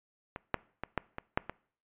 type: clicks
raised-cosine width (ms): 0.5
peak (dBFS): -23 / -12 / -20 / -14 / -22 / -11 / -21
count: 7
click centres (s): 0.361 / 0.543 / 0.836 / 0.977 / 1.184 / 1.375 / 1.496
effects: noise-tail reverb RT60 0.5 s tail -22 dB re dry + resampled to 8000 Hz